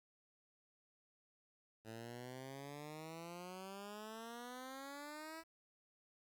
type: exponential sweep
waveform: 10% pulse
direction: up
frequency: 110 to 329.6 Hz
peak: -40 dBFS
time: 1.84-5.44 s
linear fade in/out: 50 ms
effects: 12-bit